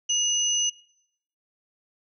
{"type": "tone pair together", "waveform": "sine", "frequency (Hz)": [2876, 6064], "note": ["F#7", "F#8"], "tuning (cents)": [-50, 42], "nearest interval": "octave + minor second", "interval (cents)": 1292, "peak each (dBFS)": -24, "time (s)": [0.09, 0.7], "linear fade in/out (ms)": 10, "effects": ["noise-tail reverb RT60 0.7 s tail -21 dB re dry"]}